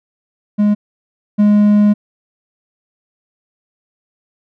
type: tone pair in turn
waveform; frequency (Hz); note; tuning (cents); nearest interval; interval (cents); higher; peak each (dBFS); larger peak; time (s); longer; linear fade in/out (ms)
triangle; 207.7 / 207.7; G#3 / G#3; 0 / 0; unison; 0; neither; -7 / -5; second; 0.58-0.75 / 1.38-1.94; second; 20
effects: none